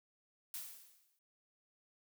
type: noise with exponential decay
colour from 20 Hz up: blue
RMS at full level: -42 dBFS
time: 0.54-1.19 s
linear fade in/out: 1 ms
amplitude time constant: 140 ms
effects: none